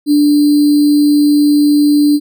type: tone with sample-and-hold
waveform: sine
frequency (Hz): 293.7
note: D4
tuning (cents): 0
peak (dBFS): -6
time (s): 0.06-2.2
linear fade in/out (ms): 50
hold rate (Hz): 4410
effects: none